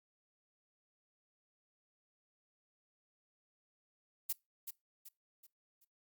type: noise with echo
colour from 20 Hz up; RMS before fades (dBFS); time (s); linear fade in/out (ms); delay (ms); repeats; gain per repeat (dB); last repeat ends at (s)
violet; -35; 4.29-4.33; 10; 380; 4; -8; 5.85
effects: noise-tail reverb RT60 0.2 s tail -22 dB re dry + Opus 48 kbps